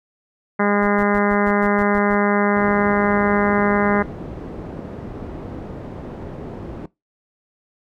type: harmonic tone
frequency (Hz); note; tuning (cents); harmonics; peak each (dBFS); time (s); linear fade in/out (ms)
204.1; G#3; -30; 1 / 2 / 3 / 4 / 5 / 6 / 7 / 8 / 9 / 10; -19 / -22 / -24 / -25 / -26 / -27 / -27 / -28 / -29 / -29; 0.59-4.03; 10
type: noise bursts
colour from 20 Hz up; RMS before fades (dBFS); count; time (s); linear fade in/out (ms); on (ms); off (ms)
brown; -33; 9; 0.82-2.15; 5; 50; 110
type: low-pass noise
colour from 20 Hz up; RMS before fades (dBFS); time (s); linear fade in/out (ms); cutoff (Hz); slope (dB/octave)
white; -32; 2.56-6.86; 5; 380; 12
effects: noise-tail reverb RT60 0.2 s tail -21 dB re dry